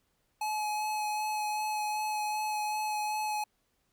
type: tone with vibrato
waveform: square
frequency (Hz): 850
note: G#5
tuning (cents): +40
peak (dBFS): -31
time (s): 0.41-3.44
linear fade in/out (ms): 5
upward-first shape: sine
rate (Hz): 2.6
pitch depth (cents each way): 13
effects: pink hiss -75 dBFS RMS until 3.92 s